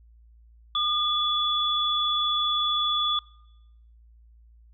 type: tone pair together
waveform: sine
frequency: 1213 / 3431 Hz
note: D#6 / A7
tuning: -44 / -44 cents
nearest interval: octave + tritone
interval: 1800 cents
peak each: -27 / -24 dBFS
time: 0.75-3.19 s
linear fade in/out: 2 ms
effects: noise-tail reverb RT60 0.9 s tail -23 dB re dry + added 57 Hz sine -51 dBFS peak until 4.73 s